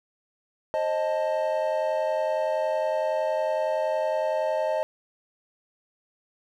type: chord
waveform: triangle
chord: A diminished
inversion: first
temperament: equal with one note detuned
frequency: 531.5 / 622.3 / 880 Hz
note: C5 / Eb5 / A5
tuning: +27 / 0 / 0 cents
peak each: -28 / -23 / -29 dBFS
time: 0.74-4.83 s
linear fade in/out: 0 ms
effects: none